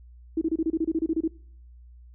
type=tone bursts; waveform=sine; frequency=323.8 Hz; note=E4; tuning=31 cents flat; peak=-21 dBFS; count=13; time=0.37-1.278 s; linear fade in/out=5 ms; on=44 ms; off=28 ms; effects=noise-tail reverb RT60 0.6 s tail -24 dB re dry + added 60 Hz sine -46 dBFS peak until 2.14 s